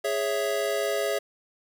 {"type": "chord", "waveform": "square", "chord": "C# minor", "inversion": "second", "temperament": "equal", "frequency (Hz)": [415.3, 554.4, 659.3], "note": ["G#4", "C#5", "E5"], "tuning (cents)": [0, 0, 0], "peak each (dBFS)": -30, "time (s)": [0.04, 1.19], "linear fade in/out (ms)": 10, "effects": []}